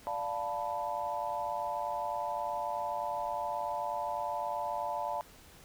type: chord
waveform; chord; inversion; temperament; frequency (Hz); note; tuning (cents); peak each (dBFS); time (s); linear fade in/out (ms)
sine; B half-diminished seventh; first; equal; 587.3 / 698.5 / 880 / 987.8; D5 / F5 / A5 / B5; 0 / 0 / 0 / 0; -39 / -38 / -36 / -39; 0.07-5.21; 0
effects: pink hiss -56 dBFS RMS until 5.64 s